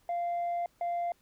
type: tone bursts at uneven times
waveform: sine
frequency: 694 Hz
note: F5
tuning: 11 cents flat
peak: -27 dBFS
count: 2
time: 0.09-0.66 / 0.81-1.12 s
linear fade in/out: 2 ms
effects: tanh soft clip ceiling -28 dBFS + pink hiss -68 dBFS RMS until 1.21 s

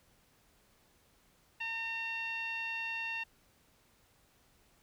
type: tone with low-pass filter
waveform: 10% pulse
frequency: 910 Hz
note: A#5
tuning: 42 cents flat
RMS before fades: -38 dBFS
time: 1.6-3.24 s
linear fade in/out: 10 ms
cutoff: 2500 Hz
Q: 5.5
effects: pink hiss -68 dBFS RMS until 4.82 s

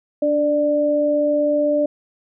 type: tone pair together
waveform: sine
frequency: 292.3 / 592 Hz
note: D4 / D5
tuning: -8 / +14 cents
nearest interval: octave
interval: 1222 cents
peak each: -21 / -16 dBFS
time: 0.22-1.86 s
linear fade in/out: 5 ms
effects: none

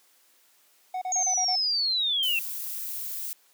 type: tone bursts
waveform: triangle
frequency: 740 Hz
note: F#5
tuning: in tune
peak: -26 dBFS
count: 6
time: 0.94-1.556 s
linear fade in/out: 5 ms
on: 76 ms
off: 32 ms
type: linear sweep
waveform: sine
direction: down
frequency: 6640 to 2637 Hz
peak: -23 dBFS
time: 1.12-2.39 s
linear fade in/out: 2 ms
type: noise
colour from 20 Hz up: violet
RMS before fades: -34 dBFS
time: 2.23-3.33 s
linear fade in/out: 0 ms
effects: white hiss -62 dBFS RMS until 3.53 s + high-pass 300 Hz 12 dB/octave

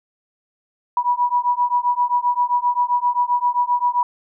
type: beating tone pair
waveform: sine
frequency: 971 / 978.6 Hz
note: B5 / B5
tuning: -30 / -16 cents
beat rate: 7.6 Hz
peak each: -19 / -19 dBFS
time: 0.97-4.03 s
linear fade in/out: 2 ms
effects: none

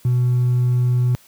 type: tone with hard clipping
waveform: triangle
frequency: 123.8 Hz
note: B2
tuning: 5 cents sharp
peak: -13 dBFS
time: 0.05-1.15 s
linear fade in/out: 0 ms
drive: 2 dB
effects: white hiss -51 dBFS RMS until 1.27 s + high-pass 80 Hz 12 dB/octave

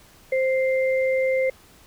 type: tone pair together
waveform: sine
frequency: 523.2 / 2093 Hz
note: C5 / C7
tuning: 0 / 0 cents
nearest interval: 2 octaves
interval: 2400 cents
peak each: -19 / -28 dBFS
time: 0.32-1.5 s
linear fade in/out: 5 ms
effects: pink hiss -52 dBFS RMS until 1.86 s

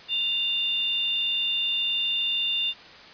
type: tone pair together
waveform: sine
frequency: 2794 / 3581 Hz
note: F7 / A7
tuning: 0 / +30 cents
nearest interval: major third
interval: 430 cents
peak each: -26 dBFS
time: 0.08-2.74 s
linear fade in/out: 50 ms
effects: white hiss -46 dBFS RMS until 3.13 s + resampled to 11025 Hz

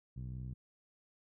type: tone with low-pass filter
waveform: 10% pulse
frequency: 63.1 Hz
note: B1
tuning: 38 cents sharp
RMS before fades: -43 dBFS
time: 0.16-0.54 s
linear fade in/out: 10 ms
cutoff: 130 Hz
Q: 1.8
effects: none

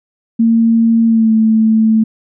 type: tone with pitch glide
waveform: sine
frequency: 228.2 to 220.7 Hz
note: A#3 to A3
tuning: -37 to +5 cents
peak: -7 dBFS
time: 0.39-2.04 s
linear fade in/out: 10 ms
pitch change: -58 cents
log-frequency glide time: 1.06-1.32 s
effects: none

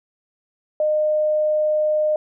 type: tone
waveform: sine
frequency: 611 Hz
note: D#5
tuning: 32 cents flat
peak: -16 dBFS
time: 0.8-2.16 s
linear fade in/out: 2 ms
effects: none

